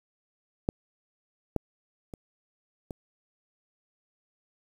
clicks, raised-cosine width 2 ms, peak -12 / -13 / -26 / -23 dBFS, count 4, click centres 0.689 / 1.563 / 2.138 / 2.908 s, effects 8-bit

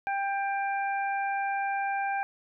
harmonic tone, 792 Hz, G5, 18 cents sharp, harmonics 1 / 2 / 3, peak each -28 / -34 / -38 dBFS, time 0.07-2.23 s, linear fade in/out 0 ms, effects none

